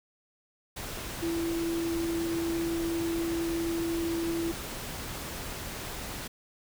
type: tone in noise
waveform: sine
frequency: 334.1 Hz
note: E4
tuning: 23 cents sharp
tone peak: -28 dBFS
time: 1.22-4.52 s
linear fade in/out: 10 ms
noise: pink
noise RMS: -38 dBFS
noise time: 0.76-6.28 s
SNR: +7 dB
effects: none